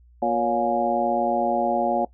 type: harmonic tone with a mistuned harmonic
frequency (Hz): 118.9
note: A#2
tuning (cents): +35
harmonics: 2 / 3 / 4 / 5 / 6 / 7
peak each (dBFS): -28 / -29 / -35 / -25 / -24 / -27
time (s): 0.22-2.05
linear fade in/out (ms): 5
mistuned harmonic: 5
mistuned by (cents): -88
effects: noise-tail reverb RT60 0.1 s tail -19 dB re dry + added 60 Hz sine -50 dBFS peak until 2.13 s